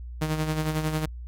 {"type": "tone with tremolo", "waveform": "sawtooth", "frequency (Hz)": 155.56, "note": "D#3", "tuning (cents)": 0, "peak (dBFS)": -19, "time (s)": [0.21, 1.06], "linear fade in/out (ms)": 10, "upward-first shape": "sine", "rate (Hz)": 11, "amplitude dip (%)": 55, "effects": ["added 60 Hz sine -35 dBFS peak until 1.27 s", "AAC 64 kbps"]}